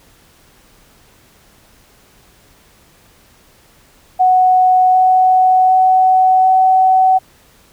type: tone with pitch steps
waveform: sine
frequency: 740 / 744.3 / 748.6 / 752.9 Hz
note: F#5 / F#5 / F#5 / F#5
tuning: 0 / +10 / +20 / +30 cents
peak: -7 dBFS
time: 4.19-7.19 s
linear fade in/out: 20 ms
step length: 750 ms
effects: pink hiss -49 dBFS RMS until 7.72 s